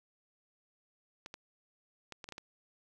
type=clicks; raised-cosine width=0.2 ms; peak=-27 dBFS; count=7; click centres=1.261 / 1.341 / 2.123 / 2.242 / 2.289 / 2.323 / 2.381 s; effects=11-bit